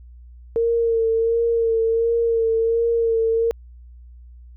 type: tone with vibrato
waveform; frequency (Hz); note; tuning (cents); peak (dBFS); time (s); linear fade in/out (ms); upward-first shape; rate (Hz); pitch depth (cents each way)
sine; 458.1; A#4; -30; -16; 0.56-3.51; 0; sine; 1.4; 28
effects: added 60 Hz sine -40 dBFS peak until 4.56 s